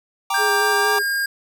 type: chord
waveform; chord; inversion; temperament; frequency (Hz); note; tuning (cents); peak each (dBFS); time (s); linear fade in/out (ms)
square; G minor; none; equal; 784 / 932.3 / 1174.7; G5 / Bb5 / D6; 0 / 0 / 0; -25; 0.3-0.99; 5
type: tone with pitch glide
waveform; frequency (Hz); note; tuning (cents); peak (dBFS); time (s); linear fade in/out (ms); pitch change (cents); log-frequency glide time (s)
square; 1590 to 1615; G6 to G#6; +24 to -49; -20; 0.34-1.26; 5; +27; 0.66-0.96
type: tone with vibrato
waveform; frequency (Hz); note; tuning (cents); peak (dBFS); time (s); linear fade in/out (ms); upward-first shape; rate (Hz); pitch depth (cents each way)
sine; 415.3; G#4; 0; -22; 0.37-1.03; 50; square; 4.2; 23
effects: none